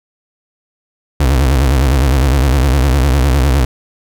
35% pulse tone with vibrato, 67 Hz, C2, 42 cents sharp, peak -7 dBFS, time 1.2-3.65 s, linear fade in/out 5 ms, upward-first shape sine, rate 9.8 Hz, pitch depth 160 cents each way, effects none

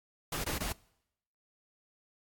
pink noise bursts, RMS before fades -35 dBFS, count 3, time 0.32-0.724 s, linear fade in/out 5 ms, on 120 ms, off 22 ms, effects noise-tail reverb RT60 0.8 s tail -24 dB re dry + AAC 64 kbps

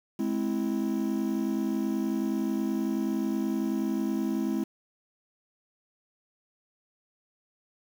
triangle chord, Ab augmented, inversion none, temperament equal with one note detuned, 210.9 / 261.6 / 329.6 Hz, Ab3 / C4 / E4, +27 / 0 / 0 cents, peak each -28 / -29 / -29 dBFS, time 0.19-4.64 s, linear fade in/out 5 ms, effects 8-bit

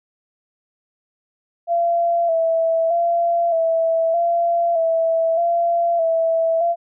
sine tone with vibrato, 670 Hz, E5, 28 cents sharp, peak -15 dBFS, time 1.67-6.76 s, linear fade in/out 50 ms, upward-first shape square, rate 0.81 Hz, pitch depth 35 cents each way, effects none

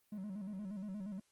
triangle tone with vibrato, 199.2 Hz, G3, 28 cents sharp, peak -39 dBFS, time 0.12-1.2 s, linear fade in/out 5 ms, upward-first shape square, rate 8.5 Hz, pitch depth 98 cents each way, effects white hiss -75 dBFS RMS until 1.31 s + Opus 24 kbps

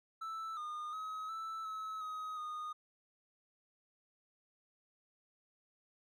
triangle tone with pitch steps, 1319 / 1220 / 1274 / 1319 / 1292 / 1262 / 1232 Hz, E6 / D#6 / D#6 / E6 / E6 / D#6 / D#6, +1 / -34 / +41 / +1 / -35 / +24 / -17 cents, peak -38 dBFS, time 0.21-2.73 s, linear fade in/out 10 ms, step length 360 ms, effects none

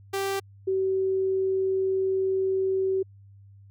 sawtooth / sine tone pair in turn, 391.5 / 381.5 Hz, G4 / G4, -2 / -47 cents, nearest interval unison, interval 45 cents, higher first, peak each -22 dBFS, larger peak neither, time 0.13-0.4 / 0.67-3.03 s, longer second, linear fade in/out 10 ms, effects added 99 Hz sine -48 dBFS peak until 3.7 s

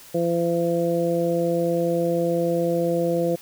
harmonic tone, 170 Hz, F3, 46 cents flat, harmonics 1 / 2 / 3 / 4, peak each -26 / -25 / -22 / -31 dBFS, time 0.14-3.36 s, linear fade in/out 10 ms, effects white hiss -46 dBFS RMS until 3.41 s

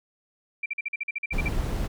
sine tone bursts, 2349 Hz, D7, in tune, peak -26 dBFS, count 12, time 0.63-1.484 s, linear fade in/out 5 ms, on 29 ms, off 46 ms
brown noise, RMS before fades -27 dBFS, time 1.32-1.88 s, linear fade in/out 20 ms
effects none

